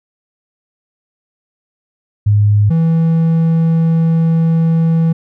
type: tone pair in turn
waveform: sine / triangle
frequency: 103.83 / 163.79 Hz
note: G#2 / E3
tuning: 0 / -11 cents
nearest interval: minor sixth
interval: 789 cents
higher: second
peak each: -7 dBFS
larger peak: neither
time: 2.26-2.7 / 2.7-5.13 s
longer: second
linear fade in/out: 10 ms
effects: none